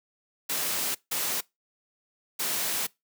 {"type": "noise bursts at uneven times", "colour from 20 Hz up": "white", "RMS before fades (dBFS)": -29, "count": 3, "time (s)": [[0.49, 0.95], [1.11, 1.41], [2.39, 2.87]], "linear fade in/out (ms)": 10, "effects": ["noise-tail reverb RT60 0.2 s tail -23 dB re dry", "high-pass 150 Hz 12 dB/octave"]}